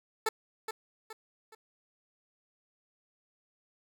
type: tone with echo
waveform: 15% pulse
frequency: 440 Hz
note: A4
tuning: in tune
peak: -20 dBFS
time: 0.26-0.29 s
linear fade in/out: 5 ms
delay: 420 ms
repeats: 3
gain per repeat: -8 dB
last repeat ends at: 1.55 s
effects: none